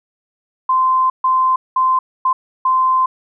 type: tone bursts at uneven times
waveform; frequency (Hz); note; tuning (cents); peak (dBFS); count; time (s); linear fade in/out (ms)
sine; 1037; C6; -16; -11; 5; 0.69-1.1 / 1.24-1.56 / 1.76-1.99 / 2.25-2.33 / 2.65-3.06; 5
effects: none